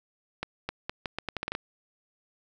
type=accelerating click train; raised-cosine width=0.3 ms; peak=-15 dBFS; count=11; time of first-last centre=0.43-1.551 s; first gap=260 ms; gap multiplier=0.79; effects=none